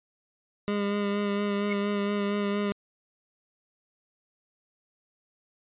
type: tone with vibrato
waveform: 25% pulse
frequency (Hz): 203.5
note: G#3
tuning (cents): -35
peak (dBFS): -22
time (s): 0.68-2.72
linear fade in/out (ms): 0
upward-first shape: sine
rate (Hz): 4.3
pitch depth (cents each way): 20
type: tone with exponential growth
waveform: sine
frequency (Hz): 2192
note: C#7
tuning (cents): -20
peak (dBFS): -26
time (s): 1.66-1.73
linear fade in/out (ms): 5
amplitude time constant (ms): 15
effects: resampled to 8000 Hz